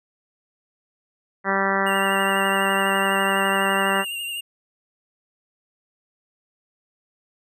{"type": "harmonic tone", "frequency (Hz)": 195, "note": "G3", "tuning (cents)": -9, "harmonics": [1, 2, 3, 4, 5, 6, 7, 8, 9, 10], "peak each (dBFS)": [-28, -28, -28, -28, -28, -28, -28, -28, -28, -28], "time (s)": [1.44, 4.05], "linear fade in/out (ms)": 50}
{"type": "tone with vibrato", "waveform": "square", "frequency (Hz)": 2800, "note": "F7", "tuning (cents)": 4, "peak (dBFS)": -28, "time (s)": [1.86, 4.41], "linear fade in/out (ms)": 10, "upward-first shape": "triangle", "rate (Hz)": 12, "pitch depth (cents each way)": 44}
{"effects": []}